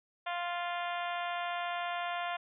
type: harmonic tone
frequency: 349.2 Hz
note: F4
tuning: in tune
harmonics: 2 / 3 / 4 / 5 / 6 / 7 / 8 / 9 / 10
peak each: -36 / -40 / -42 / -44 / -46 / -47 / -48 / -49 / -50 dBFS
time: 0.26-2.37 s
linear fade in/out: 10 ms
effects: none